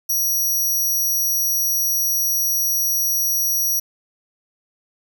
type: tone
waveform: 10% pulse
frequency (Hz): 5780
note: F#8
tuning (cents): -41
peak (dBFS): -12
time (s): 0.09-3.8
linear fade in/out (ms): 10
effects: none